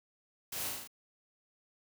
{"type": "noise with echo", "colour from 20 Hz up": "white", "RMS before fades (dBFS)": -40, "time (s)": [0.52, 0.69], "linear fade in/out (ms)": 5, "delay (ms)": 37, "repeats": 5, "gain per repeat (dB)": -2, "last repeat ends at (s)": 0.875, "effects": []}